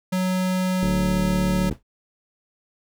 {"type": "tone", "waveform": "square", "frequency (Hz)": 185, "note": "F#3", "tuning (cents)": 0, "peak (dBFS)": -21, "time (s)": [0.12, 1.7], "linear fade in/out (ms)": 10}
{"type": "click train", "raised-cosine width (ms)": 3, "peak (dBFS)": -15, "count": 67, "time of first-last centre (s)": [0.83, 1.727], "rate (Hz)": 73.6}
{"type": "noise with exponential decay", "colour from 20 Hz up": "brown", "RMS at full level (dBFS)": -29, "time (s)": [1.71, 1.83], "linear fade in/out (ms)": 5, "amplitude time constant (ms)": 24}
{"effects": []}